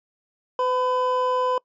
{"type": "tone pair together", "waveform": "triangle", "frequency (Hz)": [506, 1006.8], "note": ["B4", "B5"], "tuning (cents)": [42, 33], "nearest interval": "octave", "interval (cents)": 1191, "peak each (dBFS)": [-21, -21], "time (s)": [0.59, 1.58], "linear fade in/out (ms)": 2, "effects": ["noise-tail reverb RT60 0.1 s tail -24 dB re dry", "resampled to 16000 Hz"]}